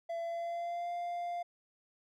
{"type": "tone with pitch glide", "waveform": "triangle", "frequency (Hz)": [673, 697.9], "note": ["E5", "F5"], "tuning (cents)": [36, -1], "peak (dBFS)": -33, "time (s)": [0.09, 1.43], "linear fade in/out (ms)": 10, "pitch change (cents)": 63, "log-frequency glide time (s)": [0.2, 0.91], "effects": []}